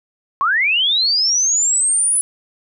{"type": "linear sweep", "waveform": "sine", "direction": "up", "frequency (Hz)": [1046.5, 10120], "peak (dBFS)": -13, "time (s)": [0.41, 2.21], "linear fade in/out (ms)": 0, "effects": []}